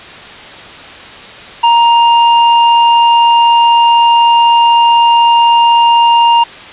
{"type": "tone", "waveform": "square", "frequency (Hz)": 936, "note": "A#5", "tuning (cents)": 7, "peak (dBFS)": -5, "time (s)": [1.63, 6.44], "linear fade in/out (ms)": 10, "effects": ["white hiss -30 dBFS RMS until 6.72 s", "resampled to 8000 Hz"]}